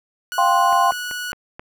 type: tone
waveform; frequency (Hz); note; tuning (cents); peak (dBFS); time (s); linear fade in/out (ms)
sawtooth; 1468; F#6; -14; -22; 0.32-1.32; 0
type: chord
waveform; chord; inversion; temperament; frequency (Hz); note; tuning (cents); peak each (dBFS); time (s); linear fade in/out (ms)
sine; F suspended second; none; equal; 698.5 / 784 / 1046.5; F5 / G5 / C6; 0 / 0 / 0; -19 / -19 / -16; 0.38-0.91; 2
type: clicks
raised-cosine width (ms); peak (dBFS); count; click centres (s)
0.5; -19; 5; 0.727 / 0.921 / 1.112 / 1.331 / 1.595
effects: none